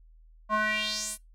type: tone with band-pass filter sweep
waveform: square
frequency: 213.8 Hz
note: A3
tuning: 49 cents flat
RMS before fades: -29 dBFS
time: 0.49-1.18 s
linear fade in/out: 50 ms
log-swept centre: 940 to 11000 Hz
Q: 3.5
effects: noise-tail reverb RT60 0.2 s tail -25 dB re dry + added 40 Hz sine -52 dBFS peak until 1.34 s